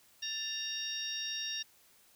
harmonic tone with a mistuned harmonic, 931 Hz, A#5, 2 cents flat, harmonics 2 / 3 / 4 / 5 / 6, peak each -46 / -42 / -40 / -49 / -39 dBFS, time 0.22-1.63 s, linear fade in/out 10 ms, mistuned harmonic 2, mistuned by -90 cents, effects white hiss -64 dBFS RMS until 2.15 s

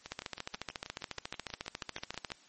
two click trains, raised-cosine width 0.2 ms, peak -19 / -24 dBFS, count 32 / 15, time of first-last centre 0.12-2.319 / 0.06-2.304 s, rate 14.1 / 6.24 Hz, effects white hiss -61 dBFS RMS until 2.48 s + MP3 32 kbps

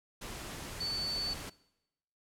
sine tone in noise, 4494 Hz, C#8, 23 cents sharp, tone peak -33 dBFS, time 0.8-1.34 s, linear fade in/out 10 ms, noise pink, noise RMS -43 dBFS, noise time 0.21-1.5 s, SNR +7 dB, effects noise-tail reverb RT60 0.9 s tail -21 dB re dry + low-pass 12000 Hz 12 dB/octave

